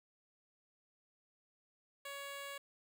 10% pulse tone, 560 Hz, C#5, 18 cents sharp, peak -36 dBFS, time 2.05-2.58 s, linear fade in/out 5 ms, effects none

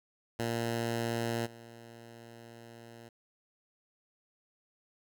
10% pulse tone with level steps, 116.4 Hz, A#2, 2 cents flat, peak -23 / -41 dBFS, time 0.39-3.09 s, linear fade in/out 5 ms, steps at 1.45 s, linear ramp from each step 20 ms, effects none

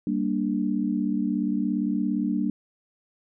sine chord, G minor, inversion none, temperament equal, 196 / 233.1 / 293.7 Hz, G3 / Bb3 / D4, 0 / 0 / 0 cents, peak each -27 dBFS, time 0.07-2.5 s, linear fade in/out 2 ms, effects none

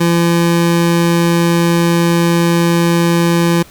25% pulse tone, 170 Hz, F3, 46 cents flat, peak -6 dBFS, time 0-3.63 s, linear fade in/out 10 ms, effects pink hiss -41 dBFS RMS until 3.7 s

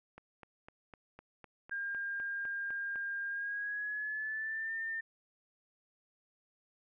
click train, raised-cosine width 0.5 ms, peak -35 dBFS, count 12, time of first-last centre 0.18-2.958 s, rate 3.96 Hz
sine tone with pitch glide, 1607 to 1803.8 Hz, G6 to A6, +43 to +43 cents, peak -35 dBFS, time 1.71-5.01 s, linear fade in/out 10 ms, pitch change +200 cents, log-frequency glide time 3.28-4.76 s
effects none

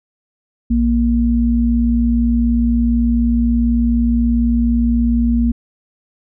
sine tone pair together, 58.65 / 234.6 Hz, A#1 / A#3, +11 / +11 cents, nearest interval 2 octaves, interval 2400 cents, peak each -16 / -13 dBFS, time 0.7-5.52 s, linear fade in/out 10 ms, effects none

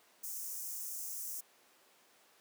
white high-pass noise, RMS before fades -42 dBFS, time 0.23-1.41 s, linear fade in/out 10 ms, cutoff 5700 Hz, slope 48 dB/octave, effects pink hiss -65 dBFS RMS until 2.4 s + high-pass 400 Hz 12 dB/octave

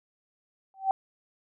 sine tone with exponential growth, 772 Hz, G5, 27 cents flat, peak -17 dBFS, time 0.74-0.91 s, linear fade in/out 1 ms, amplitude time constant 35 ms, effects none

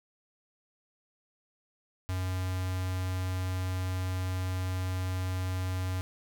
square tone with notch filter, 92.5 Hz, F#2, in tune, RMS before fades -32 dBFS, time 2.09-6.01 s, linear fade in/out 0 ms, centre 380 Hz, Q 1.2, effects none

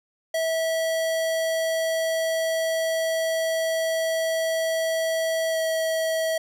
square tone with pitch glide, 650 to 645.5 Hz, E5 to E5, -24 to -37 cents, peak -23 dBFS, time 0.34-6.38 s, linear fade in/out 5 ms, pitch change -13 cents, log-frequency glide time 5.51-5.57 s, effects none

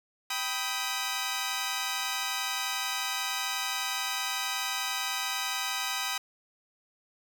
10% pulse chord, G augmented, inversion none, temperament equal with one note detuned, 784 / 987.8 / 1262.6 Hz, G5 / B5 / D#6, 0 / 0 / +25 cents, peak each -27 / -26 / -26 dBFS, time 0.3-6.18 s, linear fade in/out 5 ms, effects 8-bit

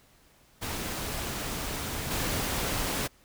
pink noise with level steps, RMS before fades -34 / -30 dBFS, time 0.61-3.08 s, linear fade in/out 20 ms, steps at 2.1 s, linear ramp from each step 20 ms, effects pink hiss -61 dBFS RMS until 3.24 s

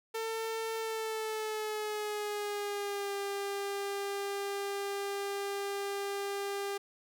sawtooth tone with pitch glide, 448.4 to 399.5 Hz, A4 to G4, +33 to +33 cents, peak -30 dBFS, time 0.14-6.78 s, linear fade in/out 10 ms, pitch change -200 cents, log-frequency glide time 0.75-3.13 s, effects none

